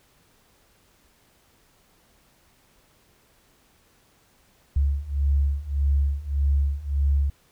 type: beating tone pair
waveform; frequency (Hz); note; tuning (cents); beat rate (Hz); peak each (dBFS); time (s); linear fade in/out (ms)
sine; 69.3 / 71; C#2 / C#2; 0 / +42; 1.7; -24 / -22; 4.76-7.3; 5
effects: pink hiss -61 dBFS RMS until 7.51 s